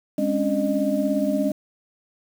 sine tone cluster, 205 / 269.2 / 286.3 / 610 Hz, G#3 / C4 / D4 / D#5, -22 / +49 / -44 / -34 cents, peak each -25 dBFS, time 0.18-1.52 s, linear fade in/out 5 ms, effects 7-bit

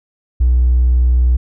sine tone with hard clipping, 61.74 Hz, B1, in tune, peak -9 dBFS, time 0.4-1.37 s, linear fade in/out 10 ms, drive 1 dB, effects none

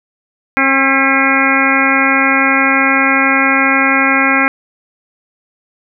harmonic tone with a mistuned harmonic, 269.4 Hz, C#4, 49 cents flat, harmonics 1 / 2 / 3 / 4 / 5 / 6 / 7 / 8 / 9, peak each -16 / -22 / -20 / -20 / -17 / -16 / -18 / -16 / -18 dBFS, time 0.57-4.48 s, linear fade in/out 0 ms, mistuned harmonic 7, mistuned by +75 cents, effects none

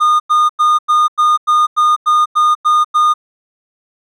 triangle tone bursts, 1222 Hz, D#6, 32 cents flat, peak -6 dBFS, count 11, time 0-3.14 s, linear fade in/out 20 ms, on 200 ms, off 94 ms, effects none

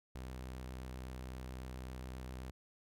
sawtooth tone with vibrato, 63.7 Hz, C2, 46 cents flat, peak -40 dBFS, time 0.15-2.51 s, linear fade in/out 5 ms, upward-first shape triangle, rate 7.5 Hz, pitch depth 17 cents each way, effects none

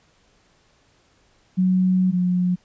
sine tone pair in turn, 184.9 / 180.05 Hz, F#3 / F#3, -1 / -47 cents, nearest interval unison, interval 46 cents, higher first, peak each -15 / -17 dBFS, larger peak first, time 1.57-2.12 / 2.12-2.56 s, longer first, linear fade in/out 20 ms, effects pink hiss -60 dBFS RMS until 2.64 s + resampled to 16000 Hz

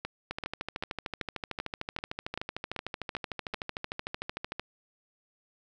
two click trains, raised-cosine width 0.3 ms, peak -18 / -18 dBFS, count 10 / 58, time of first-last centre 0.05-3.538 / 0.31-4.596 s, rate 2.58 / 13.3 Hz, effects none

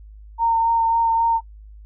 sine tone with vibrato, 916 Hz, A#5, 31 cents flat, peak -15 dBFS, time 0.38-1.41 s, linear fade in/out 50 ms, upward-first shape sine, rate 3.7 Hz, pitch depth 14 cents each way, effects noise-tail reverb RT60 0.1 s tail -24 dB re dry + added 52 Hz sine -39 dBFS peak until 1.85 s

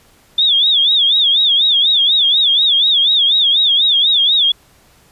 sine tone with vibrato, 3508 Hz, A7, 6 cents flat, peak -9 dBFS, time 0.38-4.52 s, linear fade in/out 5 ms, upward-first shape sine, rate 4.1 Hz, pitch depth 150 cents each way, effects pink hiss -50 dBFS RMS until 5.11 s + resampled to 32000 Hz

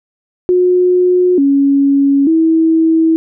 sine tone with pitch steps, 361.6 / 278.4 / 323.9 Hz, F#4 / C#4 / E4, -40 / +8 / -30 cents, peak -7 dBFS, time 0.49-3.16 s, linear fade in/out 0 ms, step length 890 ms, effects none

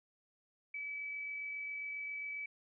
sine tone with amplitude modulation, 2294 Hz, D7, 41 cents flat, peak -38 dBFS, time 0.74-2.46 s, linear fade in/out 5 ms, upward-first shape sine, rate 47.4 Hz, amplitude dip 25%, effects none

